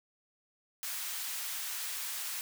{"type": "high-pass noise", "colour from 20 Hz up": "white", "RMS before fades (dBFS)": -38, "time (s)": [0.83, 2.41], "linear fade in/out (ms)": 0, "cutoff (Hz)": 1100, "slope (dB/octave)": 12, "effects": []}